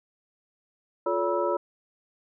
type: tone cluster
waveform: sine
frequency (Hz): 351.9 / 433.8 / 569 / 970 / 1312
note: F4 / A4 / C#5 / B5 / E6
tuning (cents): +13 / -25 / +45 / -31 / -9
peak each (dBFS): -29 / -32 / -27 / -30 / -33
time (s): 1.06-1.57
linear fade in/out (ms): 5
effects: none